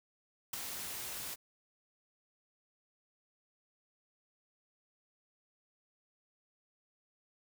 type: noise with ADSR envelope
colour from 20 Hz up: white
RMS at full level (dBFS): -35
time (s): 0.53-1.36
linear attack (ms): 6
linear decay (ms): 8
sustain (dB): -7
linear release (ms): 28
effects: none

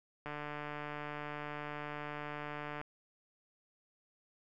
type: click train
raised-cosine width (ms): 0.5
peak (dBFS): -27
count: 379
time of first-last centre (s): 0.26-2.814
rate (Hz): 148
effects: none

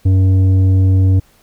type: tone with tanh clipping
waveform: sine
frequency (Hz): 94.5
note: F#2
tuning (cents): +37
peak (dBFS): -9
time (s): 0.05-1.2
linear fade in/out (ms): 10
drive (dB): 8
effects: pink hiss -52 dBFS RMS until 1.42 s

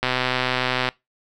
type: click train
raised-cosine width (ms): 0.3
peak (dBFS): -5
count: 110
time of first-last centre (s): 0.03-0.888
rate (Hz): 127
effects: noise-tail reverb RT60 0.2 s tail -22 dB re dry

